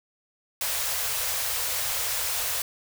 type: band-stop noise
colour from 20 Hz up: white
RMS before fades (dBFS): -28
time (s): 0.61-2.62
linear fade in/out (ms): 2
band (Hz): 130 to 450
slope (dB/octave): 96
effects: none